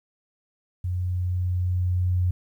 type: tone with level ramp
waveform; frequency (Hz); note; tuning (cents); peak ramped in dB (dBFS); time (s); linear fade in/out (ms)
sine; 90.3; F#2; -42; -24 to -19; 0.84-2.31; 5
effects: 10-bit